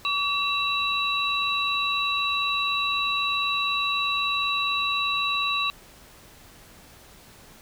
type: tone cluster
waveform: sine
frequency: 1142 / 2696 / 3907 Hz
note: D6 / E7 / B7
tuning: -49 / +38 / -19 cents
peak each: -27 dBFS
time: 0.05-5.7 s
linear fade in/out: 0 ms
effects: pink hiss -50 dBFS RMS until 7.61 s